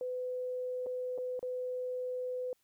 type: tone with dropouts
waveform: sine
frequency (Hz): 503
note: B4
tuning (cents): +32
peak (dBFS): -34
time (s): 0.01-2.53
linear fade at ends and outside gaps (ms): 1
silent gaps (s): 0.862-0.867 / 1.178-1.184 / 1.393-1.428
effects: white hiss -75 dBFS RMS until 2.63 s